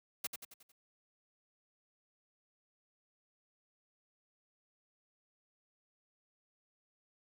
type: noise with echo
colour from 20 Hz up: white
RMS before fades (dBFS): -37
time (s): 0.24-0.27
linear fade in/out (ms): 5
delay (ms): 90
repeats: 5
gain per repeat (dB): -6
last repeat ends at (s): 0.72
effects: high-pass 100 Hz 12 dB/octave